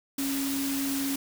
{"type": "tone in noise", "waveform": "sine", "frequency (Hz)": 274.6, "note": "C#4", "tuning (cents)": -16, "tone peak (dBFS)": -28, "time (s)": [0.18, 1.16], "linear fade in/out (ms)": 5, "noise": "white", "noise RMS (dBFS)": -34, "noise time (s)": [0.18, 1.16], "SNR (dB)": 3, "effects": []}